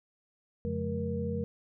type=tone cluster; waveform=sine; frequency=90.2 / 141.5 / 178.3 / 214.2 / 473.1 Hz; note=F#2 / C#3 / F3 / A3 / A#4; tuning=-44 / +36 / +36 / -46 / +26 cents; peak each=-36 / -40 / -38 / -36 / -35 dBFS; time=0.65-1.44 s; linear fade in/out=0 ms; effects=none